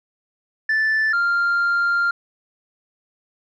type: tone pair in turn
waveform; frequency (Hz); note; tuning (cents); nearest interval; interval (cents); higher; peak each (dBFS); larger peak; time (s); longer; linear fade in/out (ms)
sine; 1757 / 1394.5; A6 / F6; -3 / -3; major third; 400; first; -14; neither; 0.69-1.13 / 1.13-2.11; second; 5
effects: tanh soft clip ceiling -15 dBFS